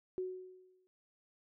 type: tone with exponential decay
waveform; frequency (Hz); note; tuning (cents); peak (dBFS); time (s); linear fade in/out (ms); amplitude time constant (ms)
sine; 370; F#4; 0; -33; 0.18-0.87; 0; 150
effects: none